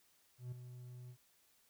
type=tone with ADSR envelope; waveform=triangle; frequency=124 Hz; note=B2; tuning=7 cents sharp; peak=-38 dBFS; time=0.38-1.17 s; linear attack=140 ms; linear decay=7 ms; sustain=-9 dB; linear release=70 ms; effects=white hiss -72 dBFS RMS until 1.69 s